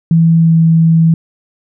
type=tone with pitch glide; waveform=sine; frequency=164.81 to 163.48 Hz; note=E3 to E3; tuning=0 to -14 cents; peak=-5 dBFS; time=0.11-1.14 s; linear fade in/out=2 ms; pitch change=-14 cents; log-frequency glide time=0.39-0.54 s; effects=none